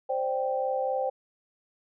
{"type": "chord", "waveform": "sine", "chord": "C suspended second", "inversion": "none", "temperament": "equal", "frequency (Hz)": [523.3, 587.3, 784], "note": ["C5", "D5", "G5"], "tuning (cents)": [0, 0, 0], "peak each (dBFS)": [-28, -34, -30], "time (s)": [0.09, 1.1], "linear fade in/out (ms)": 10, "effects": []}